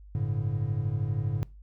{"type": "tone cluster", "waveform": "triangle", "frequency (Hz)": [97.5, 110, 143.7], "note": ["G2", "A2", "D3"], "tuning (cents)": [-9, 0, -37], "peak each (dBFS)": [-31, -27, -29], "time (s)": [0.15, 1.43], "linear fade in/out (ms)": 0, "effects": ["noise-tail reverb RT60 0.3 s tail -23 dB re dry", "added 50 Hz sine -46 dBFS peak until 1.62 s"]}